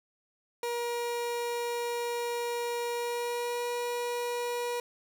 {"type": "tone with pitch glide", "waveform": "30% pulse", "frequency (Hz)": [476.1, 482.2], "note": ["A#4", "B4"], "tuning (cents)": [37, -41], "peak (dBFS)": -28, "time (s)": [0.63, 4.8], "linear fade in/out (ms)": 2, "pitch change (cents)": 22, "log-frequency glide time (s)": [2.91, 3.67], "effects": []}